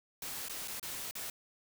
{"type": "noise with dropouts", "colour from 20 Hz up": "white", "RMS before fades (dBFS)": -41, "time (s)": [0.22, 1.3], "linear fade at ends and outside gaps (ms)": 2, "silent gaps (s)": [[0.485, 0.495], [0.676, 0.681], [0.797, 0.828], [1.111, 1.153]], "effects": []}